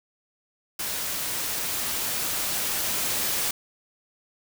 white noise with level ramp, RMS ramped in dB -30 to -26 dBFS, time 0.79-3.51 s, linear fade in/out 5 ms, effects none

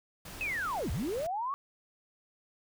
pink noise, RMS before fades -45 dBFS, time 0.25-1.27 s, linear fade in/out 5 ms
sine linear two-way sweep, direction down then up, 2637 to 51.91 to 1143 Hz, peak -31 dBFS, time 0.41-1.54 s, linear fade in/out 0 ms, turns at 0.91 s
effects none

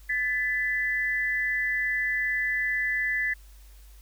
sine tone pair together, 1742 / 1999.5 Hz, A6 / B6, -18 / +21 cents, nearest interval major second, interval 239 cents, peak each -27 dBFS, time 0.09-3.34 s, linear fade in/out 10 ms, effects added 50 Hz sine -47 dBFS peak until 4.01 s + white hiss -59 dBFS RMS until 4.01 s

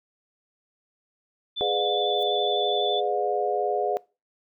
sine tone with vibrato, 3497 Hz, A7, 11 cents flat, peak -27 dBFS, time 1.56-3.01 s, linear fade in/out 20 ms, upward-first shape square, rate 12 Hz, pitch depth 14 cents each way
sine chord, G# diminished seventh, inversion none, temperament just, 415.3 / 498.4 / 598 / 717.6 Hz, G#4 / B4 / D5 / F5, 0 / +16 / +31 / +47 cents, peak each -27 / -30 / -30 / -27 dBFS, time 1.61-3.97 s, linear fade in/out 0 ms
violet noise with exponential growth, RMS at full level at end -44 dBFS, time 2.13-2.23 s, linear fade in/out 0 ms, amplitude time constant 20 ms
effects noise-tail reverb RT60 0.3 s tail -23 dB re dry

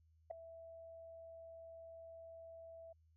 sine tone with ADSR envelope, 659.3 Hz, E5, in tune, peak -36 dBFS, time 0.3-2.93 s, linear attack 11 ms, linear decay 3 ms, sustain -16 dB, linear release 9 ms, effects tanh soft clip ceiling -35 dBFS + added 80 Hz sine -68 dBFS peak until 3.16 s

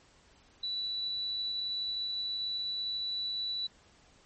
sine tone, 3951 Hz, B7, in tune, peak -32 dBFS, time 0.63-3.67 s, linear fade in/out 5 ms, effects pink hiss -62 dBFS RMS until 4.25 s + MP3 32 kbps

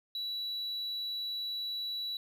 triangle tone, 3930 Hz, B7, 9 cents flat, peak -32 dBFS, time 0.15-2.17 s, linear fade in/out 2 ms, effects tanh soft clip ceiling -28 dBFS

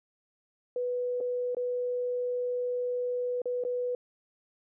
sine tone with dropouts, 493.3 Hz, B4, 2 cents flat, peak -28 dBFS, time 0.76-3.95 s, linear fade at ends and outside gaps 2 ms, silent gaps 1.204-1.209 / 1.548-1.568 / 3.418-3.456 / 3.638-3.649 s, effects none

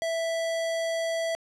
square tone, 659.3 Hz, E5, in tune, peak -27 dBFS, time 0.02-1.35 s, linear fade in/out 0 ms, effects low-pass 9000 Hz 12 dB/octave

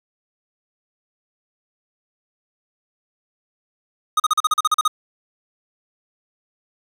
square tone bursts, 1244.5 Hz, D#6, in tune, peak -14 dBFS, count 11, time 4.17-4.879 s, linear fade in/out 5 ms, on 29 ms, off 39 ms, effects low-pass 12000 Hz 12 dB/octave + 7-bit

